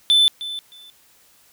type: tone with echo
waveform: triangle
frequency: 3520 Hz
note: A7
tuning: in tune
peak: -10 dBFS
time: 0.1-0.28 s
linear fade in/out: 0 ms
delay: 310 ms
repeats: 2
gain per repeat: -15 dB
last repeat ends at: 0.9 s
effects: white hiss -55 dBFS RMS until 1.52 s